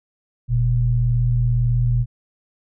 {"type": "tone pair together", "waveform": "sine", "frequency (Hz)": [41.82, 120], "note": ["E1", "B2"], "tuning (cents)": [26, -49], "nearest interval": "octave + tritone", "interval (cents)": 1825, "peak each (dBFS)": [-21, -16], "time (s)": [0.48, 2.06], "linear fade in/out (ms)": 50, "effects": []}